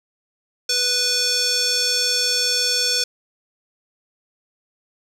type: tone with band-pass filter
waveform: square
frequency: 492.8 Hz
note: B4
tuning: 4 cents flat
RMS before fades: -20 dBFS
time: 0.69-3.04 s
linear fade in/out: 5 ms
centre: 5300 Hz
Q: 3.3
effects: 8-bit